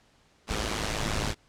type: noise with amplitude modulation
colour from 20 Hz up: pink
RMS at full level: -26 dBFS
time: 0.47-1.35 s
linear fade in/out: 50 ms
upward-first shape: sine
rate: 107 Hz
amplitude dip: 80%
effects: pink hiss -63 dBFS RMS until 1.48 s + low-pass 7000 Hz 12 dB/octave